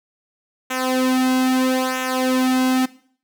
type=tone with flanger; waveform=sawtooth; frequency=257.6 Hz; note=C4; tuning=27 cents flat; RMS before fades=-19 dBFS; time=0.7-2.86 s; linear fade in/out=10 ms; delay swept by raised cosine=0.21 to 2.21 ms; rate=0.77 Hz; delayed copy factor=-0.8; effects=noise-tail reverb RT60 0.5 s tail -18 dB re dry